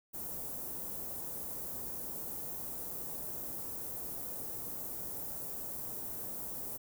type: band-stop noise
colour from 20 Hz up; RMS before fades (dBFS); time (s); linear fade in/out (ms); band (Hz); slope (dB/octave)
white; -41; 0.13-6.78; 20; 630 to 14000; 12
effects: none